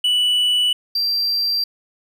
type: tone pair in turn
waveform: triangle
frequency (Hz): 2960 / 4714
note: F#7 / D8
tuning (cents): 0 / +6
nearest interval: minor sixth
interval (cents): 806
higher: second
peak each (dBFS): -13 / -16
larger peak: first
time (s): 0.04-0.73 / 0.95-1.64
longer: neither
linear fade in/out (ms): 5
effects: none